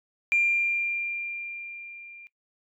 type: tone with level ramp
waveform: sine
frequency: 2387 Hz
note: D7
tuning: 28 cents sharp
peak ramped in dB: -18 to -44 dBFS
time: 0.32-2.27 s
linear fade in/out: 0 ms
effects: noise-tail reverb RT60 0.1 s tail -19 dB re dry + tanh soft clip ceiling -14 dBFS